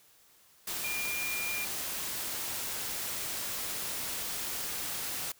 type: tone in noise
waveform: sine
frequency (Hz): 2404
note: D7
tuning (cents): +40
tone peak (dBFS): -34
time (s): 0.84-1.65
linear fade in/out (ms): 5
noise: white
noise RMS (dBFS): -36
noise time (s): 0.67-5.32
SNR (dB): -1
effects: white hiss -62 dBFS RMS until 5.39 s